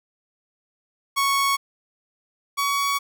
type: tone pair in turn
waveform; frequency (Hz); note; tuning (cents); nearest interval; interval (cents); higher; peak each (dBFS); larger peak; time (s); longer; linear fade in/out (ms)
sawtooth; 1108.7 / 1125.5; C#6 / C#6; 0 / +26; unison; 26; second; -15 / -17; first; 1.16-1.57 / 2.57-2.99; second; 20
effects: none